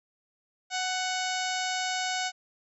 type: harmonic tone with a mistuned harmonic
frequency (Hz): 740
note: F#5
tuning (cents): 0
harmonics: 1 / 2 / 3 / 4 / 5 / 6 / 7 / 8 / 9 / 10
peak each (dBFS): -32 / -35 / -37 / -38 / -39 / -40 / -40 / -41 / -42 / -42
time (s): 0.7-2.32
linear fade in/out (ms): 50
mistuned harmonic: 2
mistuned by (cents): +16
effects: none